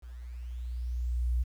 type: tone with level ramp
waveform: sine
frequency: 60.6 Hz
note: B1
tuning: 32 cents flat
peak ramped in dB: -42 to -23 dBFS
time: 0.02-1.44 s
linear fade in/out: 20 ms
effects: tanh soft clip ceiling -21 dBFS + 10-bit